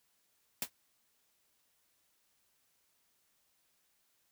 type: noise with exponential decay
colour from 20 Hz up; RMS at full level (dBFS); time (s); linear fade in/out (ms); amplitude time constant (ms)
white; -30; 0.62-0.7; 2; 16
effects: white hiss -75 dBFS RMS until 4.31 s